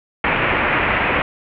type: low-pass noise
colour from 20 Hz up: white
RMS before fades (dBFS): -18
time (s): 0.24-1.22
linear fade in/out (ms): 2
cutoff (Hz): 2600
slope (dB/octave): 48
effects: none